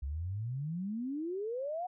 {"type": "exponential sweep", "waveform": "sine", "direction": "up", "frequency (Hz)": [65.1, 746], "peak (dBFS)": -34, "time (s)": [0.02, 1.87], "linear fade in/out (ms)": 10, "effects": []}